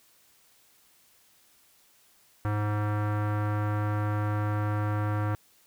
square tone with low-pass filter, 104.8 Hz, G#2, 16 cents sharp, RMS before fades -28 dBFS, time 2.45-5.35 s, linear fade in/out 0 ms, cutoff 1400 Hz, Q 2.3, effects white hiss -62 dBFS RMS until 5.66 s

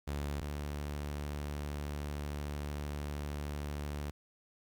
sawtooth tone pair in turn, 72.1 / 73.11 Hz, D2 / D2, -31 / -7 cents, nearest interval unison, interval 24 cents, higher second, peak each -31 / -33 dBFS, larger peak first, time 0.07-0.41 / 0.41-4.11 s, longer second, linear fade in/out 10 ms, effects 11-bit

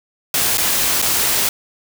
white noise with dropouts, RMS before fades -17 dBFS, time 0.34-1.49 s, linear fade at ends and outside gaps 2 ms, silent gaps 0.573-0.58 / 1.018-1.024 s, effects none

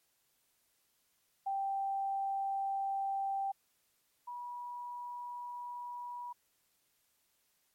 sine tone pair in turn, 784 / 971 Hz, G5 / B5, 0 / -30 cents, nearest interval major third, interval 370 cents, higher second, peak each -32 / -40 dBFS, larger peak first, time 1.46-3.52 / 4.27-6.33 s, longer neither, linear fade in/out 10 ms, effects white hiss -75 dBFS RMS until 7.74 s + MP3 64 kbps

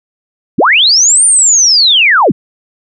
sine linear two-way sweep, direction up then down, 105.7 to 9190 to 105.7 Hz, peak -4 dBFS, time 0.58-2.32 s, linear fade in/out 10 ms, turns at 1.25 s, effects none

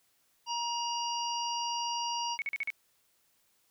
harmonic tone, 947 Hz, A#5, 27 cents sharp, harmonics 1 / 3 / 5 / 6, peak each -33 / -38 / -40 / -41 dBFS, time 0.46-2.38 s, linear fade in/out 50 ms
sine tone bursts, 2217 Hz, C#7, in tune, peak -30 dBFS, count 5, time 2.39-2.703 s, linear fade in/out 0 ms, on 29 ms, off 42 ms
effects white hiss -71 dBFS RMS until 3.7 s

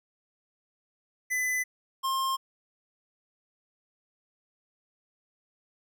square tone pair in turn, 2008 / 1063.7 Hz, B6 / C6, +28 / +28 cents, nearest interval major seventh, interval 1100 cents, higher first, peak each -27 dBFS, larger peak neither, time 1.3-1.64 / 2.03-2.37 s, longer neither, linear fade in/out 20 ms, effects none

